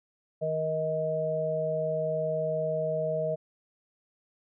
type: harmonic tone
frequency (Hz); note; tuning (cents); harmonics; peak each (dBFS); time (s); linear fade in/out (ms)
157.6; D#3; +23; 1 / 3 / 4; -35 / -33 / -28; 0.41-3.36; 20
effects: none